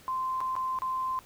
sine tone with dropouts, 1039 Hz, C6, 12 cents flat, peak -28 dBFS, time 0.08-1.19 s, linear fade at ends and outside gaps 0 ms, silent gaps 0.405-0.412 / 0.554-0.564 / 0.788-0.82 s, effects pink hiss -55 dBFS RMS until 1.25 s

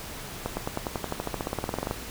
accelerating click train, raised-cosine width 1 ms, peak -14 dBFS, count 22, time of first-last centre 0.46-1.911 s, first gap 110 ms, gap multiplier 0.95, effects pink hiss -39 dBFS RMS until 2.1 s

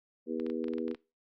harmonic tone, 80.8 Hz, E2, 34 cents flat, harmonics 3 / 4 / 5 / 6, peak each -36 / -37 / -38 / -39 dBFS, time 0.26-0.96 s, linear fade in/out 50 ms
clicks, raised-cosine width 0.3 ms, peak -31 dBFS, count 10, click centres 0.399 / 0.465 / 0.5 / 0.642 / 0.683 / 0.736 / 0.783 / 0.881 / 0.913 / 0.947 s
effects noise-tail reverb RT60 0.3 s tail -22 dB re dry + Opus 48 kbps

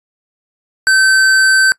square tone, 1543 Hz, G6, 28 cents flat, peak -8 dBFS, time 0.87-1.72 s, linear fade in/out 0 ms, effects noise-tail reverb RT60 0.1 s tail -23 dB re dry + resampled to 24000 Hz

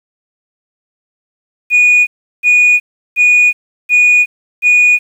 sine tone bursts, 2459 Hz, D#7, 21 cents flat, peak -3 dBFS, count 5, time 1.7-4.99 s, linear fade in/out 50 ms, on 370 ms, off 360 ms, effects tanh soft clip ceiling -3 dBFS + 7-bit

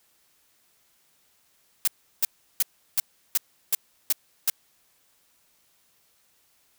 blue noise bursts, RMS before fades -21 dBFS, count 8, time 1.85-4.5 s, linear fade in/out 2 ms, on 25 ms, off 350 ms, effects white hiss -65 dBFS RMS until 6.78 s

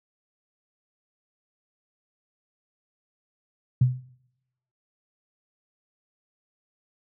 sine tone with exponential decay, 126.2 Hz, B2, 38 cents sharp, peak -12 dBFS, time 3.81-4.09 s, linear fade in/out 5 ms, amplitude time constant 59 ms, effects noise-tail reverb RT60 0.9 s tail -23 dB re dry + high-pass 80 Hz 12 dB/octave

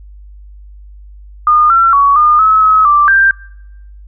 sine tone with pitch steps, 1219 / 1354 / 1125 / 1215 / 1291 / 1281 / 1174 / 1581 Hz, D#6 / E6 / C#6 / D#6 / E6 / E6 / D6 / G6, -36 / +46 / +25 / -42 / -37 / -50 / -1 / +14 cents, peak -5 dBFS, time 1.47-3.31 s, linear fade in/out 2 ms, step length 230 ms, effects noise-tail reverb RT60 0.9 s tail -25 dB re dry + added 50 Hz sine -32 dBFS peak until 4.07 s

